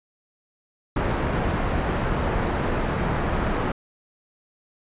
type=low-pass noise; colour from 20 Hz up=pink; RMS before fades=-24 dBFS; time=0.96-3.72 s; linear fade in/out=5 ms; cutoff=1500 Hz; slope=12 dB/octave; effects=resampled to 8000 Hz